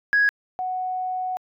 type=tone pair in turn; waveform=sine; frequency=1661.2 / 740 Hz; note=G#6 / F#5; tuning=0 / 0 cents; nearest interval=octave + major second; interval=1400 cents; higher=first; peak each=-14 / -24 dBFS; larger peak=first; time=0.13-0.29 / 0.59-1.37 s; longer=second; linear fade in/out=0 ms; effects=tanh soft clip ceiling -12 dBFS